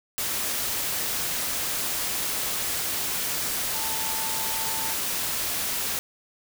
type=tone in noise; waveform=sine; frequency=888 Hz; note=A5; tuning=16 cents sharp; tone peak=-35 dBFS; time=3.75-4.93 s; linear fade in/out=0 ms; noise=white; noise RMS=-28 dBFS; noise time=0.18-5.99 s; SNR=-10 dB; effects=none